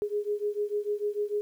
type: beating tone pair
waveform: sine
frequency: 412.2 / 418.9 Hz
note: G#4 / G#4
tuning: -13 / +15 cents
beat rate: 6.7 Hz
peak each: -30 / -31 dBFS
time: 0.02-1.41 s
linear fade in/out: 0 ms
effects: 10-bit